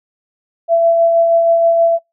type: tone with tremolo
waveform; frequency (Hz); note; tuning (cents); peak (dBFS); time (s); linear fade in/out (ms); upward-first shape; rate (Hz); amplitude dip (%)
sine; 670; E5; +28; -7; 0.68-1.99; 50; sine; 6.3; 30
effects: noise-tail reverb RT60 0.2 s tail -26 dB re dry